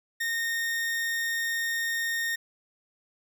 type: tone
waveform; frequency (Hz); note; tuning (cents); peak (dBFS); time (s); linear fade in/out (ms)
40% pulse; 1842; A#6; -21; -26; 0.2-2.36; 10
effects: none